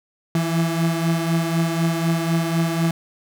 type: beating tone pair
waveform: 35% pulse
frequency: 164.81 / 168.81 Hz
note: E3 / E3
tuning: 0 / +41 cents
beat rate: 4 Hz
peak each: -18 / -23 dBFS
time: 0.35-2.91 s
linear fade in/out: 2 ms
effects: none